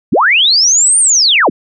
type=linear two-way sweep; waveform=sine; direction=up then down; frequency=110 to 9130 to 110 Hz; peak=-6 dBFS; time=0.12-1.5 s; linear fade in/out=10 ms; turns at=0.99 s; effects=none